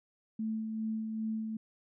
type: tone with tremolo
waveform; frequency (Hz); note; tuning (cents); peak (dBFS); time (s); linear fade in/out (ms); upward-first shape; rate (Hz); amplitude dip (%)
sine; 220; A3; 0; -31; 0.39-1.57; 5; sine; 2.5; 35
effects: none